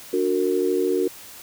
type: chord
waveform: sine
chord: D augmented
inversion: none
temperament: just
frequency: 293.7 / 367.1 / 458.9 Hz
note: D4 / F#4 / A#4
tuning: 0 / -14 / -27 cents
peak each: -26 / -21 / -24 dBFS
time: 0.13-1.08 s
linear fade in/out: 5 ms
effects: white hiss -42 dBFS RMS until 1.42 s